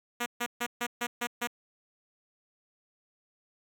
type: tone bursts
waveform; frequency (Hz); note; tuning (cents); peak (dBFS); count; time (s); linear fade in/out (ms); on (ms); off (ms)
5% pulse; 240.2; B3; -48; -18; 7; 0.2-1.474; 10; 62; 140
effects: none